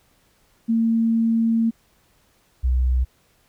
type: tone pair in turn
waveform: sine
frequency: 227.4 / 63.04 Hz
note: A#3 / B1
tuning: -43 / +36 cents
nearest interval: octave + minor seventh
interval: 2221 cents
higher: first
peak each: -16 dBFS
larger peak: neither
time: 0.68-1.71 / 2.63-3.05 s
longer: first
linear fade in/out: 20 ms
effects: pink hiss -61 dBFS RMS until 3.48 s